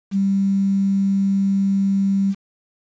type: tone with quantisation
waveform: sine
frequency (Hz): 196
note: G3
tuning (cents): 0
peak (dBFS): -15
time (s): 0.11-2.35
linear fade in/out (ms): 50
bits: 7
effects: resampled to 16000 Hz